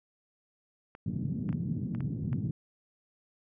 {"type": "clicks", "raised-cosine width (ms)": 0.5, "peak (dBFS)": -31, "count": 6, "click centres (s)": [0.951, 1.491, 1.528, 1.949, 2.006, 2.33]}
{"type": "band-pass noise", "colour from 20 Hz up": "pink", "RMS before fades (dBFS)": -33, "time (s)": [1.06, 2.51], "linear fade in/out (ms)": 5, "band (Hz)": [120, 220], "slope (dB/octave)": 24}
{"effects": []}